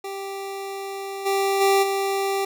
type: tone with level steps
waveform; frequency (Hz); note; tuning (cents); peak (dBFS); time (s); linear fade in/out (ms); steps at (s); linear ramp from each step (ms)
25% pulse; 392.2; G4; +1; -26 / -16 / -12 / -18; 0.04-2.45; 5; 1.25 / 1.6 / 1.82; 20
effects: none